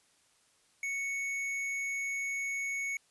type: tone with hard clipping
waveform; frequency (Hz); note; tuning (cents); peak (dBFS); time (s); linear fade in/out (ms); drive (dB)
sine; 2217; C#7; 0; -34; 0.83-2.97; 2; 8
effects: white hiss -68 dBFS RMS until 3.1 s + resampled to 24000 Hz